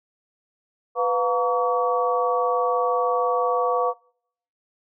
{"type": "tone cluster", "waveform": "sine", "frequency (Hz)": [496.8, 710, 926, 1136], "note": ["B4", "F5", "A#5", "C#6"], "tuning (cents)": [10, 28, -12, 42], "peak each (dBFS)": [-22, -25, -31, -24], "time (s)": [0.95, 3.94], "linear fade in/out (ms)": 50, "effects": ["noise-tail reverb RT60 0.7 s tail -26 dB re dry"]}